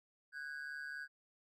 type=ring-modulated tone; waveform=triangle; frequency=1565 Hz; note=G6; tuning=3 cents flat; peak=-38 dBFS; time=0.32-1.08 s; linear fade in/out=50 ms; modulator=71.9 Hz; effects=none